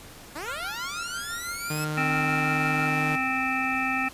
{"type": "linear sweep", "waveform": "10% pulse", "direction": "up", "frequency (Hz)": [273, 2637], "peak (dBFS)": -25, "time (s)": [0.35, 1.85], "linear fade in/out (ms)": 10}
{"type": "tone with tremolo", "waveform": "triangle", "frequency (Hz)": 1392, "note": "F6", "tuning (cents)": -6, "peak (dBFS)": -29, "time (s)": [0.46, 2.87], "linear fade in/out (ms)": 5, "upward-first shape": "triangle", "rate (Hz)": 6, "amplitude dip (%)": 70}
{"type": "tone", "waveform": "sawtooth", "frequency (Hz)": 152.6, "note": "D#3", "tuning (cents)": -33, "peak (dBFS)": -24, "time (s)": [1.7, 3.16], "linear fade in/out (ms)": 5}
{"type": "harmonic tone", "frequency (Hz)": 261.6, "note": "C4", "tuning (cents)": 0, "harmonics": [1, 3, 5, 7, 9, 10], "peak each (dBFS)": [-31, -31, -31, -31, -31, -31], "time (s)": [1.97, 4.09], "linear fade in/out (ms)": 10}
{"effects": ["pink hiss -46 dBFS RMS until 4.13 s", "resampled to 32000 Hz"]}